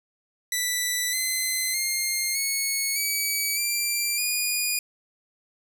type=tone with pitch steps; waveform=10% pulse; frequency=1975.5 / 2048 / 2122 / 2200 / 2280 / 2363 / 2449 Hz; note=B6 / C7 / C7 / C#7 / C#7 / D7 / D#7; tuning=0 / -38 / +24 / -14 / +48 / +10 / -28 cents; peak=-15 dBFS; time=0.52-4.79 s; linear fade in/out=2 ms; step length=610 ms; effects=none